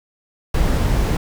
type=noise; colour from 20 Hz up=brown; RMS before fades=-17 dBFS; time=0.54-1.17 s; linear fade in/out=5 ms; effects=none